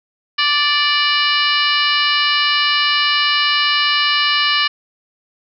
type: harmonic tone with a mistuned harmonic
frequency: 585 Hz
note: D5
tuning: 7 cents flat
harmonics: 2 / 3 / 4 / 5 / 6 / 7 / 8 / 9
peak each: -20 / -20 / -21 / -18 / -28 / -22 / -25 / -26 dBFS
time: 0.38-4.68 s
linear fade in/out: 10 ms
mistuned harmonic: 6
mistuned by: +58 cents
effects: none